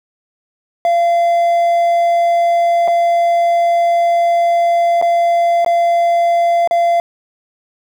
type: tone with dropouts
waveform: triangle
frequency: 686 Hz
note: F5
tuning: 31 cents flat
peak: -8 dBFS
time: 0.85-7 s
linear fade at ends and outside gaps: 1 ms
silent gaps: 2.877-2.881 / 5.015-5.024 / 5.647-5.662 / 6.675-6.71 s
effects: 7-bit